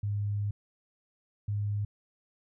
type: tone pair in turn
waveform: sine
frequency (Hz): 102.6 / 103.06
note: G#2 / G#2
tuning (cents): -21 / -13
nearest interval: unison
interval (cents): 8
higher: second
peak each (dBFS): -28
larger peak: neither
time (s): 0.03-0.51 / 1.48-1.85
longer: first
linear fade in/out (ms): 5
effects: none